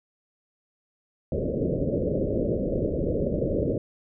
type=low-pass noise; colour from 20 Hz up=white; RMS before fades=-26 dBFS; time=1.32-3.78 s; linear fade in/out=2 ms; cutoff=590 Hz; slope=96 dB/octave; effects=none